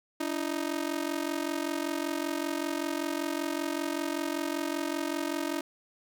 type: ring-modulated tone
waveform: sawtooth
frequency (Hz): 311.1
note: D#4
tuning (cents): 0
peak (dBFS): -23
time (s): 0.2-5.61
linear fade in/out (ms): 5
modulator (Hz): 22.6
effects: none